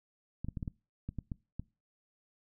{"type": "clicks", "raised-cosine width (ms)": 5, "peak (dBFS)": -25, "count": 9, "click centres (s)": [0.446, 0.486, 0.572, 0.628, 0.678, 1.09, 1.187, 1.318, 1.596], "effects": ["noise-tail reverb RT60 0.3 s tail -23 dB re dry"]}